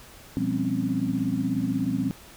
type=tone cluster; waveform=sine; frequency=119.4 / 172 / 197.9 / 255.5 / 272 Hz; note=A#2 / F3 / G3 / C4 / C#4; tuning=+42 / -26 / +17 / -41 / -33 cents; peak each=-33 / -32 / -30 / -28 / -28 dBFS; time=0.37-2.11 s; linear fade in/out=0 ms; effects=pink hiss -48 dBFS RMS until 2.36 s